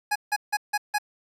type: tone bursts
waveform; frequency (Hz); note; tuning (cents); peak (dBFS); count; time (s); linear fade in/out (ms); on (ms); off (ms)
25% pulse; 833; G#5; +5; -18; 5; 0.11-0.985; 10; 47; 160
effects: resampled to 32000 Hz + 9-bit